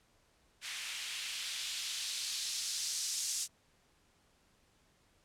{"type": "noise with band-pass filter sweep", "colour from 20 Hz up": "blue", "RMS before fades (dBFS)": -38, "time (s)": [0.61, 3.48], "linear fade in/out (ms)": 50, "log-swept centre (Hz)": [2200, 6200], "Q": 1.4, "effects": ["pink hiss -70 dBFS RMS until 5.24 s", "low-pass 10000 Hz 12 dB/octave"]}